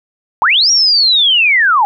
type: linear two-way sweep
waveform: sine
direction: up then down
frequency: 784 to 5710 to 784 Hz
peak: -7 dBFS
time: 0.42-1.85 s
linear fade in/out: 0 ms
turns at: 0.71 s
effects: none